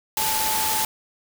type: tone in noise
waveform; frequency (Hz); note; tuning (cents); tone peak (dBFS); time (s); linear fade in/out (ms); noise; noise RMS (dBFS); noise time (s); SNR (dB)
sine; 873; A5; -14; -26; 0.17-0.85; 2; white; -24; 0.17-0.85; -5
effects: none